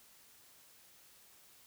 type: silence
effects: white hiss -62 dBFS RMS until 1.66 s